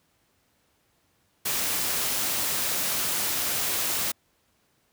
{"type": "noise", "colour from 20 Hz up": "white", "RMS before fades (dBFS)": -27, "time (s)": [1.45, 4.12], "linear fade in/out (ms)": 10, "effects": ["pink hiss -68 dBFS RMS until 4.92 s", "high-pass 60 Hz 12 dB/octave"]}